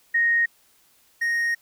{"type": "tone pair in turn", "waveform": ["sine", "triangle"], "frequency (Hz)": [1864.7, 1864.7], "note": ["A#6", "A#6"], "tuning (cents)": [0, 0], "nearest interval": "unison", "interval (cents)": 0, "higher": "neither", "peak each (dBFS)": [-17, -19], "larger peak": "first", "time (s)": [[0.14, 0.46], [1.21, 1.55]], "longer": "second", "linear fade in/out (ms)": 10, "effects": ["white hiss -60 dBFS RMS until 1.61 s"]}